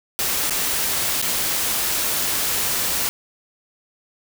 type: noise with dropouts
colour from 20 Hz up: white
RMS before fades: -22 dBFS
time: 0.19-3.09 s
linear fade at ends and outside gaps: 0 ms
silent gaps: 0.497-0.507 / 1.216-1.225 s
effects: none